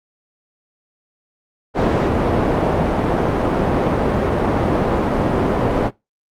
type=low-pass noise; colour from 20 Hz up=white; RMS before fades=-17 dBFS; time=1.74-5.91 s; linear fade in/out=50 ms; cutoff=600 Hz; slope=12 dB/octave; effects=noise-tail reverb RT60 0.2 s tail -20 dB re dry + Opus 48 kbps